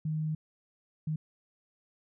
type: tone bursts at uneven times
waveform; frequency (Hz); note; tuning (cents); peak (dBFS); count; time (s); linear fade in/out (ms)
sine; 155.56; D#3; 0; -29; 2; 0.05-0.35 / 1.07-1.16; 5
effects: none